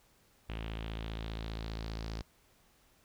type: tone with low-pass filter sweep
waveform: sawtooth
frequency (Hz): 55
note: A1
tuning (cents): 0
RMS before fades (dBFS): -40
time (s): 0.49-2.22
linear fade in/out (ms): 5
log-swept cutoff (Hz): 2900 to 5000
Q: 3.2
effects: pink hiss -67 dBFS RMS until 3.04 s